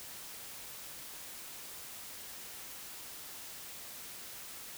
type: silence
effects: white hiss -47 dBFS RMS until 4.77 s